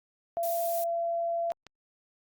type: tone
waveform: sine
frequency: 678 Hz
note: E5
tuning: 49 cents sharp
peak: -27 dBFS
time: 0.37-1.52 s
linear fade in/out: 0 ms
type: noise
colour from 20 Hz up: violet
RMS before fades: -37 dBFS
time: 0.43-0.84 s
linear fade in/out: 2 ms
type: clicks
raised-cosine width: 0.2 ms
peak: -29 dBFS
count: 2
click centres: 1.504 / 1.667 s
effects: Opus 48 kbps